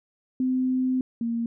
sine tone pair in turn, 257 / 232.3 Hz, C4 / A#3, -31 / -6 cents, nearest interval major second, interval 175 cents, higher first, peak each -21 / -24 dBFS, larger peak first, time 0.4-1.01 / 1.21-1.46 s, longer first, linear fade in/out 2 ms, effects none

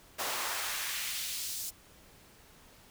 pink noise with high-pass filter sweep, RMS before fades -36 dBFS, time 0.18-1.71 s, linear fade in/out 20 ms, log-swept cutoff 550 to 6600 Hz, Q 0.95, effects pink hiss -58 dBFS RMS until 2.9 s

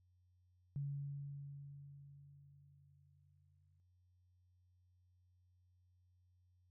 sine tone with exponential decay, 141.2 Hz, C#3, 32 cents sharp, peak -38 dBFS, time 0.76-3.8 s, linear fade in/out 0 ms, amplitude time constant 660 ms, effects added 90 Hz sine -70 dBFS peak until 6.7 s

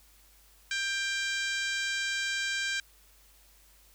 harmonic tone with a mistuned harmonic, 791 Hz, G5, 15 cents sharp, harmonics 2 / 3 / 4 / 5 / 6 / 7 / 8 / 9 / 10, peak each -32 / -36 / -38 / -40 / -42 / -43 / -44 / -45 / -46 dBFS, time 0.71-2.8 s, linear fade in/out 2 ms, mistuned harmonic 5, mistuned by -17 cents, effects added 50 Hz sine -61 dBFS peak until 3.94 s + white hiss -61 dBFS RMS until 3.94 s

